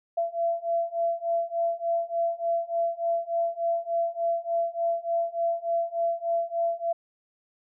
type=beating tone pair; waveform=sine; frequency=674 / 677.4 Hz; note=E5 / E5; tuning=+38 / +47 cents; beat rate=3.4 Hz; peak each=-28 / -27 dBFS; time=0.17-6.93 s; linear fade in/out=10 ms; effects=none